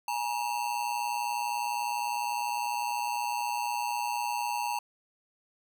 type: ring-modulated tone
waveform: square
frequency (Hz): 894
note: A5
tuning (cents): +27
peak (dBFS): -27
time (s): 0.08-4.79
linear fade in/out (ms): 2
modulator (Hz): 59.9
effects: none